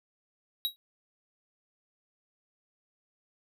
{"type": "tone with exponential decay", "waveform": "square", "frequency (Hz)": 3841, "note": "B7", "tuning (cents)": -49, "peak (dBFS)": -24, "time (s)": [0.65, 0.76], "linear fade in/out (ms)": 0, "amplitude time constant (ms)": 22, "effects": []}